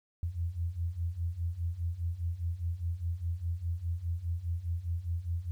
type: beating tone pair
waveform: sine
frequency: 82.41 / 87.31 Hz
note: E2 / F2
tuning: 0 / 0 cents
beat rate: 4.9 Hz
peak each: -36 / -33 dBFS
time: 0.23-5.51 s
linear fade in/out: 0 ms
effects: 11-bit